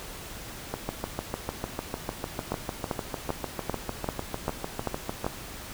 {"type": "two click trains", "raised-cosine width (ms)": 1, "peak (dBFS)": [-13, -15], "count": [8, 31], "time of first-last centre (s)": [[2.52, 5.265], [0.74, 5.245]], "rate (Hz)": [2.55, 6.66], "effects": ["pink hiss -41 dBFS RMS until 5.73 s"]}